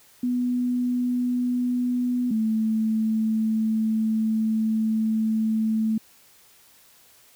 sine tone pair in turn, 246.9 / 220 Hz, B3 / A3, 0 / 0 cents, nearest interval major second, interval 200 cents, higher first, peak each -21 / -20 dBFS, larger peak second, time 0.23-2.31 / 2.31-5.98 s, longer second, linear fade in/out 5 ms, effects white hiss -55 dBFS RMS until 7.35 s

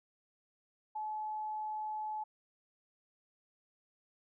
sine tone, 858 Hz, A5, 44 cents flat, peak -36 dBFS, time 0.95-2.24 s, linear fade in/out 10 ms, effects none

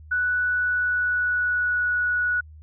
sine tone with pitch glide, 1480 to 1466.4 Hz, F#6 to F#6, 0 to -16 cents, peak -20 dBFS, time 0.11-2.41 s, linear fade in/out 10 ms, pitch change -16 cents, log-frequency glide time 0.44-1.91 s, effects added 77 Hz sine -42 dBFS peak until 2.62 s

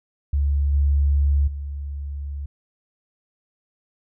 sine tone with level steps, 71 Hz, C#2, 42 cents sharp, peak -17 / -15 / -27 dBFS, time 0.33-2.46 s, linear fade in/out 5 ms, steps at 0.73 / 1.47 s, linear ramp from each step 10 ms, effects none

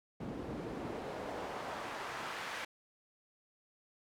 pink noise with band-pass filter sweep, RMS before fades -42 dBFS, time 0.2-2.65 s, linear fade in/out 5 ms, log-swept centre 240 to 1800 Hz, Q 0.93, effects none

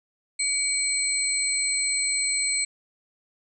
sine tone cluster, 2258 / 4177 / 8040 Hz, C#7 / C8 / B8, +31 / -4 / +30 cents, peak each -29 / -30 / -24 dBFS, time 0.39-2.65 s, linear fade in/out 10 ms, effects none

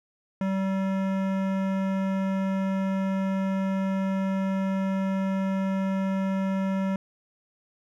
sine tone with hard clipping, 192.3 Hz, G3, 33 cents flat, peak -26 dBFS, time 0.41-6.96 s, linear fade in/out 2 ms, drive 17 dB, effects none

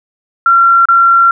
sine tone with dropouts, 1368 Hz, F6, 36 cents flat, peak -4 dBFS, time 0.46-1.31 s, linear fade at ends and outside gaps 2 ms, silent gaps 0.855-0.886 s, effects none

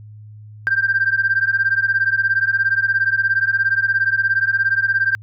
sine beating tone pair, 1571 / 1588 Hz, G6 / G6, +3 / +22 cents, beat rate 17 Hz, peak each -17 dBFS, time 0.67-5.15 s, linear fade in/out 0 ms, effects tanh soft clip ceiling -7 dBFS + added 106 Hz sine -36 dBFS peak until 5.22 s

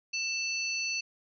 sine tone cluster, 2662 / 4441 / 5940 Hz, E7 / C#8 / F#8, +16 / +2 / +6 cents, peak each -32 / -35 / -38 dBFS, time 0.13-1.01 s, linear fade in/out 10 ms, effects none

